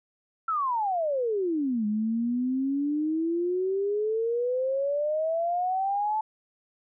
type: exponential two-way sweep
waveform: sine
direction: down then up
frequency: 1358 to 207.7 to 877 Hz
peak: -24 dBFS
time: 0.48-6.21 s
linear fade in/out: 5 ms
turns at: 1.86 s
effects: none